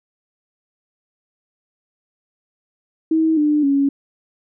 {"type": "tone with pitch steps", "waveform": "sine", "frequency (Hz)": [320, 298.6, 278.6], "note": ["D#4", "D4", "C#4"], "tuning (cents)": [49, 29, 9], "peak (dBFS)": -13, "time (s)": [3.11, 3.89], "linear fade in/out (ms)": 5, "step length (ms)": 260, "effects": []}